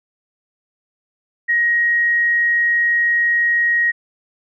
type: tone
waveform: sine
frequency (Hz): 1886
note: A#6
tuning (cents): +20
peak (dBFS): -13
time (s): 1.48-3.92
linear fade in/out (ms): 20
effects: none

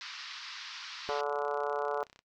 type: band-pass noise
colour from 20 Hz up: white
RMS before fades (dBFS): -44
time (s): 0.01-1.21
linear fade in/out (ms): 0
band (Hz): 1000 to 5300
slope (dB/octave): 48
type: click train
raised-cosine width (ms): 0.2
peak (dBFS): -36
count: 37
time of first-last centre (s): 1.08-2.191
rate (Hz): 32.4
type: harmonic tone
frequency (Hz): 144.9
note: D3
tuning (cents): -23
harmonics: 3 / 4 / 5 / 6 / 7 / 8 / 9 / 10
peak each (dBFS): -34 / -36 / -38 / -40 / -41 / -42 / -43 / -44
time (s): 1.09-2.03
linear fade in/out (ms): 0
effects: noise-tail reverb RT60 0.1 s tail -19 dB re dry

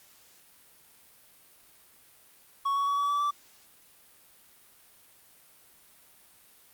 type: tone with pitch steps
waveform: triangle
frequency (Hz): 1111 / 1121.3 / 1131.7 / 1142.2 / 1152.8 / 1163.5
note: C#6 / C#6 / C#6 / D6 / D6 / D6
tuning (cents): +4 / +20 / +35 / -49 / -33 / -17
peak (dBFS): -23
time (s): 2.65-3.31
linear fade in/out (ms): 10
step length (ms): 110
effects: white hiss -58 dBFS RMS until 6.73 s + Opus 48 kbps

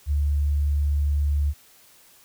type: tone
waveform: sine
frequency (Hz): 72.5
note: D2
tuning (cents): -22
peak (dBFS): -19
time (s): 0.06-1.54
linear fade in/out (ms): 50
effects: white hiss -54 dBFS RMS until 2.24 s

